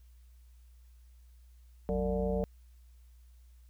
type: tone with frequency modulation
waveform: sine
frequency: 320.4 Hz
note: E4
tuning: 49 cents flat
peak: -28 dBFS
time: 1.89-2.44 s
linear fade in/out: 0 ms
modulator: 134 Hz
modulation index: 2.3
effects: added 60 Hz sine -54 dBFS peak until 3.69 s + white hiss -73 dBFS RMS until 3.69 s